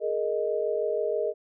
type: chord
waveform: sine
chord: Ab suspended second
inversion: none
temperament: equal with one note detuned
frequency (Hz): 419.9 / 466.2 / 622.3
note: Ab4 / Bb4 / Eb5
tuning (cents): +19 / 0 / 0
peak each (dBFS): -29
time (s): 0-1.34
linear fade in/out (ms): 50
effects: none